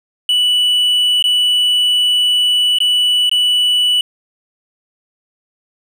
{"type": "tone with dropouts", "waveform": "triangle", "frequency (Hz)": 2960, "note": "F#7", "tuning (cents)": 0, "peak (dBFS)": -9, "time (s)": [0.29, 4.01], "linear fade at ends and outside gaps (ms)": 2, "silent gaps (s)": [[1.225, 1.24], [2.786, 2.803], [3.295, 3.314]], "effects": []}